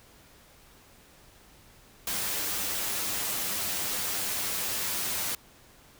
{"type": "noise with comb filter", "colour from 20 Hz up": "white", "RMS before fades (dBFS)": -31, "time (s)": [2.07, 5.35], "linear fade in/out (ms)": 2, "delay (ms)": 10, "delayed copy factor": 0.5, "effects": ["pink hiss -56 dBFS RMS until 5.99 s"]}